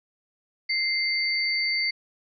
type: tone pair together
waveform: sine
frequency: 2093 / 4575 Hz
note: C7 / D8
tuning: 0 / -46 cents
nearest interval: octave + major second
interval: 1354 cents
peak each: -25 / -26 dBFS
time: 0.69-1.91 s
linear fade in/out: 10 ms
effects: none